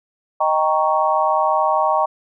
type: chord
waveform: sine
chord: Eb dominant seventh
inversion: none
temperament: equal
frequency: 622.3 / 784 / 932.3 / 1108.7 Hz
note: Eb5 / G5 / Bb5 / Db6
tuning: 0 / 0 / 0 / 0 cents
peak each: -20 dBFS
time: 0.4-2.06 s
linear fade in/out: 10 ms
effects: none